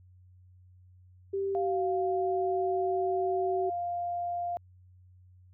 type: tone with pitch glide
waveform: sine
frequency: 392 to 377.3 Hz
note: G4 to F#4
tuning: 0 to +34 cents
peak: -28 dBFS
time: 1.33-3.7 s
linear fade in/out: 10 ms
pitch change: -66 cents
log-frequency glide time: 1.6-1.82 s
type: tone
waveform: sine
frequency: 698.5 Hz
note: F5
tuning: in tune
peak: -30 dBFS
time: 1.55-4.57 s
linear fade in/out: 0 ms
effects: added 91 Hz sine -54 dBFS peak until 5.53 s